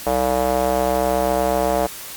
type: tone with band-pass filter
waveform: square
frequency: 64 Hz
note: C2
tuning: 38 cents flat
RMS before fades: -19 dBFS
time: 0.06-1.87 s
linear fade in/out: 10 ms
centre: 650 Hz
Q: 3
effects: white hiss -34 dBFS RMS until 2.16 s + Opus 48 kbps